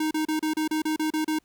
square tone bursts, 311.1 Hz, D#4, in tune, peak -24 dBFS, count 10, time 0-1.388 s, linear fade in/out 5 ms, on 110 ms, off 32 ms, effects pink hiss -68 dBFS RMS until 1.44 s

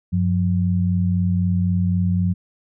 sine tone pair together, 95 / 178.88 Hz, F#2 / F3, +46 / +42 cents, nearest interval major seventh, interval 1096 cents, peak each -19 dBFS, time 0.12-2.34 s, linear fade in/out 20 ms, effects none

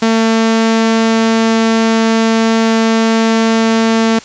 sawtooth tone, 224.9 Hz, A3, 38 cents sharp, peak -5 dBFS, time 0.02-4.19 s, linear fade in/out 5 ms, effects white hiss -35 dBFS RMS until 4.24 s + resampled to 16000 Hz

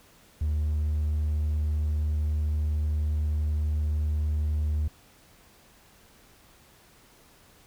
triangle tone, 75.9 Hz, D#2, 42 cents flat, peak -21 dBFS, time 0.41-4.88 s, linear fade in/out 5 ms, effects tanh soft clip ceiling -18 dBFS + pink hiss -57 dBFS RMS until 7.66 s

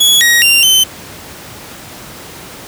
sawtooth tone with pitch steps, 3372 / 1890 / 2777 / 3070 Hz, G#7 / A#6 / F7 / G7, +26 / +23 / -10 / -37 cents, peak -3 dBFS, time 0-0.84 s, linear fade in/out 10 ms, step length 210 ms, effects pink hiss -31 dBFS RMS until 2.67 s + high-pass 80 Hz 12 dB/octave

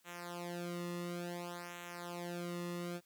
sawtooth tone with flanger, 174.4 Hz, F3, 2 cents flat, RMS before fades -43 dBFS, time 0.04-3.01 s, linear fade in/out 50 ms, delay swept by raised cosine 0.2 to 1.3 ms, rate 0.57 Hz, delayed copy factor -1, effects white hiss -72 dBFS RMS until 3.05 s

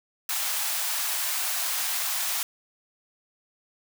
white high-pass noise, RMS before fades -28 dBFS, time 0.29-2.43 s, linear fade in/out 2 ms, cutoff 650 Hz, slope 48 dB/octave, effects none

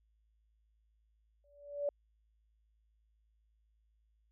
sine tone with exponential growth, 576 Hz, D5, 34 cents flat, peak -29 dBFS, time 1.44-1.89 s, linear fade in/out 2 ms, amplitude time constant 96 ms, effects added 54 Hz sine -70 dBFS peak until 4.31 s

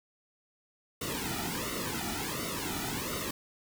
pink noise with flanger, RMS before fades -35 dBFS, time 1.01-3.31 s, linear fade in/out 5 ms, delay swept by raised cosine 1.2 to 1.89 ms, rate 1.4 Hz, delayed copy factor -0.95, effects none

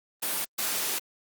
white noise bursts at uneven times, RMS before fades -29 dBFS, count 2, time 0.22-0.45 / 0.58-0.99 s, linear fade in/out 10 ms, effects high-pass 200 Hz 12 dB/octave + Opus 32 kbps

